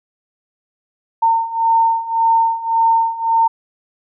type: beating tone pair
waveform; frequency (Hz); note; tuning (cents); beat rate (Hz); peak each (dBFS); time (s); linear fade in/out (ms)
sine; 909 / 910.8; A#5 / A#5; -44 / -40; 1.8; -17 / -14; 1.22-3.48; 10
effects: none

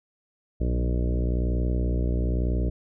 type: harmonic tone with a mistuned harmonic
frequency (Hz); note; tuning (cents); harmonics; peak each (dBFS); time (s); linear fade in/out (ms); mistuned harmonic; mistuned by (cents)
61; B1; -21; 1 / 2 / 3 / 4 / 5 / 6 / 7 / 8 / 9 / 10; -23 / -31 / -33 / -37 / -35 / -38 / -39 / -42 / -45 / -42; 0.6-2.7; 10; 2; -39
effects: none

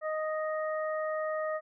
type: harmonic tone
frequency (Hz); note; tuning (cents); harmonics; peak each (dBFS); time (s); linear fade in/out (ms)
622.3; D#5; 0; 1 / 2 / 3; -31 / -37 / -41; 0.01-1.61; 50
effects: none

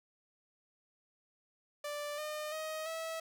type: tone with pitch steps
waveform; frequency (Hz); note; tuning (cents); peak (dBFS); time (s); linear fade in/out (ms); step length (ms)
sawtooth; 587.3 / 607.3 / 628 / 649.4; D5 / D#5 / D#5 / E5; 0 / -42 / +16 / -26; -34; 1.84-3.2; 5; 340
effects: none

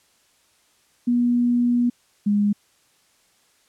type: tone pair in turn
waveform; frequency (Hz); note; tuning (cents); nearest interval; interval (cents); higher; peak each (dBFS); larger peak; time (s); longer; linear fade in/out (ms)
sine; 241.8 / 205.4; B3 / G#3; -36 / -19; minor third; 283; first; -16 / -16; neither; 1.07-1.9 / 2.26-2.53; first; 10
effects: white hiss -61 dBFS RMS until 3.68 s + low-pass 10000 Hz 12 dB/octave

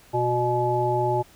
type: harmonic tone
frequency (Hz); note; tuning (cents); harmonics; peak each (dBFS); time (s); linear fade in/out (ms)
122; B2; -21; 1 / 3 / 5 / 7; -27 / -25 / -28 / -24; 0.13-1.23; 20
effects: pink hiss -53 dBFS RMS until 1.35 s

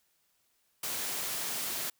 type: high-pass noise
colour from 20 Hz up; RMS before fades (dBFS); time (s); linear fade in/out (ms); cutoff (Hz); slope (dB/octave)
white; -35; 0.83-1.9; 5; 110; 12
effects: white hiss -73 dBFS RMS until 1.99 s

